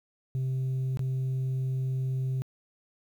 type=tone with dropouts; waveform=sine; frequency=130.81 Hz; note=C3; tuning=in tune; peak=-24 dBFS; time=0.35-2.42 s; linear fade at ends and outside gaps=0 ms; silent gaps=0.972-0.993 s; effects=tanh soft clip ceiling -26 dBFS + 10-bit